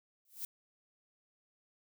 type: noise with exponential growth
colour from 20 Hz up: violet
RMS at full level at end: -36 dBFS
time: 0.25-0.45 s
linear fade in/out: 2 ms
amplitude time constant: 42 ms
effects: none